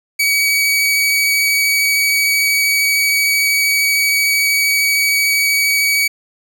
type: tone with vibrato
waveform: sawtooth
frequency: 2267 Hz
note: C#7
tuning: 38 cents sharp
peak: -9 dBFS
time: 0.19-6.08 s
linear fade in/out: 10 ms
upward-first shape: sine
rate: 13 Hz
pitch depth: 10 cents each way
effects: none